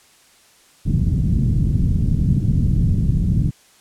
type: low-pass noise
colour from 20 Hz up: white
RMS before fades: -17 dBFS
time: 0.85-3.51 s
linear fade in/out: 20 ms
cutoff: 180 Hz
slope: 24 dB/octave
effects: white hiss -52 dBFS RMS until 3.8 s + low-pass 10000 Hz 12 dB/octave

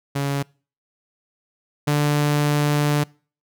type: tone pair in turn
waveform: sawtooth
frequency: 140.4 / 147.09 Hz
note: C#3 / D3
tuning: +22 / +3 cents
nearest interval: minor second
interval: 81 cents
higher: second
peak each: -17 / -13 dBFS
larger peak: second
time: 0.15-0.43 / 1.87-3.04 s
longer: second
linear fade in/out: 10 ms
effects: noise-tail reverb RT60 0.4 s tail -25 dB re dry

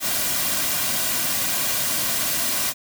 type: noise with comb filter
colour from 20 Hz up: white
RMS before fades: -23 dBFS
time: 0-2.74 s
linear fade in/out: 50 ms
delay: 2.3 ms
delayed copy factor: -0.5
effects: none

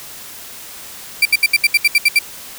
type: tone bursts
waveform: 35% pulse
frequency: 2349 Hz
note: D7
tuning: in tune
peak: -6 dBFS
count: 10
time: 1.22-2.19 s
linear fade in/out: 5 ms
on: 34 ms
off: 70 ms
effects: white hiss -34 dBFS RMS until 2.58 s

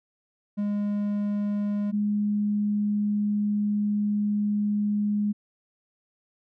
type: tone pair in turn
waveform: triangle / sine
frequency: 205.5 / 207.4 Hz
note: G#3 / G#3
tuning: -18 / -2 cents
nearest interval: unison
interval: 16 cents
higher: second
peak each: -22 dBFS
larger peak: neither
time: 0.57-1.92 / 1.92-5.33 s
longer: second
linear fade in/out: 20 ms
effects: none

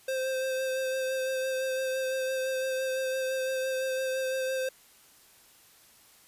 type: tone with vibrato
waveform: square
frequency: 523.3 Hz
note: C5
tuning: in tune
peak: -29 dBFS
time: 0.08-4.69 s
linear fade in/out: 5 ms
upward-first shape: sine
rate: 5.9 Hz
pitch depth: 16 cents each way
effects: white hiss -58 dBFS RMS until 6.27 s + resampled to 32000 Hz

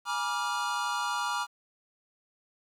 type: chord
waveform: square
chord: G# diminished seventh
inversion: none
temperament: equal with one note detuned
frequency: 830.6 / 962.4 / 1174.7 / 1396.9 Hz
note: G#5 / B5 / D6 / F6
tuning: 0 / -45 / 0 / 0 cents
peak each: -38 / -34 / -35 / -35 dBFS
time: 0.05-1.47 s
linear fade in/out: 50 ms
effects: low-pass 9000 Hz 12 dB/octave + 10-bit

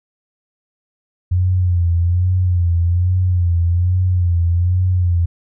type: tone with vibrato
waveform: sine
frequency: 88.5 Hz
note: F2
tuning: 23 cents sharp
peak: -12 dBFS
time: 1.31-5.26 s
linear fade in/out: 10 ms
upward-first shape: sine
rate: 1.2 Hz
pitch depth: 67 cents each way
effects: none

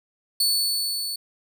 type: tone with level ramp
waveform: sawtooth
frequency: 4452 Hz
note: C#8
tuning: 7 cents sharp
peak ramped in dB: -15 to -25 dBFS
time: 0.4-1.16 s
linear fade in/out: 5 ms
effects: none

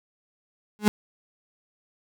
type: tone with exponential growth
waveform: 35% pulse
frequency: 210 Hz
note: G#3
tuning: 19 cents sharp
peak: -11 dBFS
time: 0.79-0.88 s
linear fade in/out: 0 ms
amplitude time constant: 18 ms
effects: none

